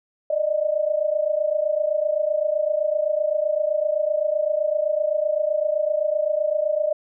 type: tone pair together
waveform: sine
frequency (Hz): 594 / 621.8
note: D5 / D#5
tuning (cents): +20 / -1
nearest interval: minor second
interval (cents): 79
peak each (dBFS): -22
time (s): 0.3-6.93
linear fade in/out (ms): 5
effects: none